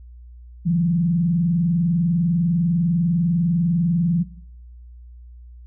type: tone with vibrato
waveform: sine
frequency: 169.1 Hz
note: E3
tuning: 44 cents sharp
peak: -16 dBFS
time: 0.65-4.24 s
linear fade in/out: 20 ms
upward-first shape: sine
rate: 20 Hz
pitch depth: 160 cents each way
effects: noise-tail reverb RT60 0.8 s tail -21 dB re dry + added 60 Hz sine -39 dBFS peak until 5.66 s